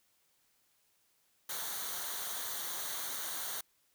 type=noise with comb filter; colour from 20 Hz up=white; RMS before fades=-39 dBFS; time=1.49-3.61 s; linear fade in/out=5 ms; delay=0.39 ms; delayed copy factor=-0.65; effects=white hiss -73 dBFS RMS until 3.94 s